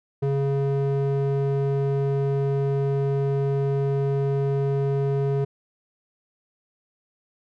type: tone with band-pass filter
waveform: square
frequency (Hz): 138.59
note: C#3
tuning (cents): 0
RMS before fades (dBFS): -23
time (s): 0.22-5.45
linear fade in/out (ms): 10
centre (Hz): 290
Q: 9.5
effects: none